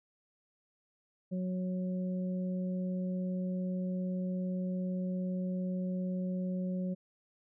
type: harmonic tone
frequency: 183.5 Hz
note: F#3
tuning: 14 cents flat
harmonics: 1 / 2 / 3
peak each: -32 / -47 / -43 dBFS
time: 1.31-6.95 s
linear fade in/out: 20 ms
effects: none